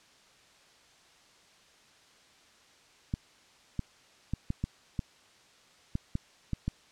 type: clicks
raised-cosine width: 5 ms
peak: -18 dBFS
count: 10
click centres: 3.139 / 3.793 / 4.336 / 4.504 / 4.64 / 4.992 / 5.954 / 6.154 / 6.533 / 6.68 s
effects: white hiss -60 dBFS RMS until 6.91 s + low-pass 6000 Hz 12 dB/octave